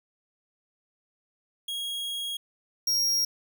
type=tone pair in turn; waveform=45% pulse; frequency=3290 / 5599 Hz; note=G#7 / F8; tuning=-17 / +4 cents; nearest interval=major sixth; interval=921 cents; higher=second; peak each=-30 / -23 dBFS; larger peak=second; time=1.68-2.37 / 2.87-3.25 s; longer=first; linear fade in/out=5 ms; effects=none